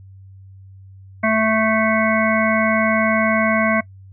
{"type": "harmonic tone", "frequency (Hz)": 220, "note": "A3", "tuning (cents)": 0, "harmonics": [1, 3, 5, 7, 9, 10], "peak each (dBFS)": [-19, -19, -23, -24, -24, -23], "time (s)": [1.23, 3.81], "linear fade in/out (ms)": 10, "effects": ["noise-tail reverb RT60 0.1 s tail -22 dB re dry", "added 96 Hz sine -39 dBFS peak until 4.12 s"]}